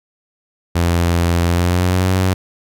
sawtooth tone with pitch glide, 85.7 to 93.46 Hz, F2 to F#2, -32 to +18 cents, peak -9 dBFS, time 0.75-2.34 s, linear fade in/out 10 ms, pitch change +150 cents, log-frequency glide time 1.46-2.11 s, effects none

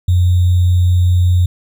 sine tone with sample-and-hold, 89.5 Hz, F2, 43 cents sharp, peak -8 dBFS, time 0.08-1.46 s, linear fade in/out 5 ms, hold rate 3675 Hz, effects none

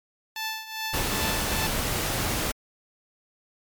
10% pulse tone with tremolo, 878 Hz, A5, 4 cents flat, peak -19 dBFS, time 0.36-1.67 s, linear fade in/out 2 ms, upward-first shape triangle, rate 2.5 Hz, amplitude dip 80%
pink noise, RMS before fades -27 dBFS, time 0.93-2.52 s, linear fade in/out 10 ms
effects MP3 96 kbps

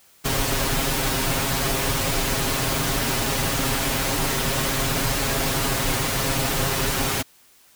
pink noise with comb filter, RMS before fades -23 dBFS, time 0.24-7.23 s, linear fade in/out 20 ms, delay 7.4 ms, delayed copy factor +0.8, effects white hiss -55 dBFS RMS until 7.75 s

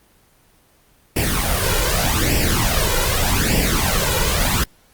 pink noise with flanger, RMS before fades -18 dBFS, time 1.16-4.64 s, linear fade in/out 5 ms, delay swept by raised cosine 0.38 to 2.08 ms, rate 0.83 Hz, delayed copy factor +0.7, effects pink hiss -55 dBFS RMS until 4.93 s + Opus 24 kbps

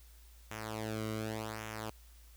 sawtooth tone with flanger, 109.5 Hz, A2, 8 cents flat, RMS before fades -40 dBFS, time 0.51-1.9 s, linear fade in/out 0 ms, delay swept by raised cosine 0.22 to 1.18 ms, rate 0.87 Hz, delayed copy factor -0.75, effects added 57 Hz sine -55 dBFS peak until 2.36 s + white hiss -64 dBFS RMS until 2.36 s

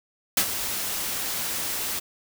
white noise with ADSR envelope, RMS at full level -19 dBFS, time 0.37-2 s, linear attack 4 ms, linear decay 73 ms, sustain -10 dB, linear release 15 ms, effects none

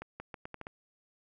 accelerating click train, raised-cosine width 0.5 ms, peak -26 dBFS, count 7, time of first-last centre 0.02-0.669 s, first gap 180 ms, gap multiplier 0.79, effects none

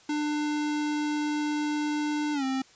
square tone with pitch glide, 298.6 to 264.5 Hz, D4 to C4, +29 to +19 cents, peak -27 dBFS, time 0.09-2.62 s, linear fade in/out 5 ms, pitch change -210 cents, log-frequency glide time 2.33-2.44 s, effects white hiss -56 dBFS RMS until 2.75 s + resampled to 16000 Hz

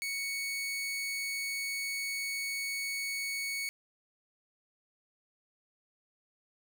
sawtooth tone, 2223 Hz, C#7, 4 cents sharp, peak -30 dBFS, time 0.02-3.69 s, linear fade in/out 0 ms, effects 10-bit

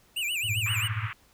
square tone with vibrato, 2637 Hz, E7, in tune, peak -28 dBFS, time 0.16-0.88 s, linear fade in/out 10 ms, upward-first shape sine, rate 7.6 Hz, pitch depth 210 cents each way
sine tone with tremolo, 108.1 Hz, A2, 30 cents flat, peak -25 dBFS, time 0.43-1.11 s, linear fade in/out 50 ms, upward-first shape sine, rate 15 Hz, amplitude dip 85%
pink band-pass noise, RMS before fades -37 dBFS, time 0.66-1.13 s, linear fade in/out 0 ms, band 1100 to 2700 Hz, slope 48 dB/octave
effects pink hiss -61 dBFS RMS until 1.33 s

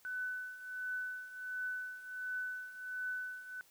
sine tone with tremolo, 1500 Hz, F#6, 23 cents sharp, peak -35 dBFS, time 0.05-3.61 s, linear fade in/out 0 ms, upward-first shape triangle, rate 1.4 Hz, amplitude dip 80%, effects white hiss -66 dBFS RMS until 3.7 s

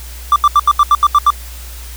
triangle tone bursts, 1174.7 Hz, D6, in tune, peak -3 dBFS, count 9, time 0.32-1.304 s, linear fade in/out 2 ms, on 40 ms, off 78 ms, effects added 60 Hz sine -28 dBFS peak until 1.96 s + white hiss -35 dBFS RMS until 1.96 s

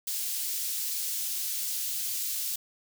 white high-pass noise, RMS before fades -32 dBFS, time 0.07-2.56 s, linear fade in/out 5 ms, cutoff 4000 Hz, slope 12 dB/octave, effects none

